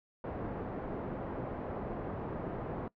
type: low-pass noise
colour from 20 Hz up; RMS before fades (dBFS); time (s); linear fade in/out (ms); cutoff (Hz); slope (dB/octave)
white; -39; 0.24-2.88; 2; 570; 12
effects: noise-tail reverb RT60 0.1 s tail -21 dB re dry + low-pass 2000 Hz 12 dB/octave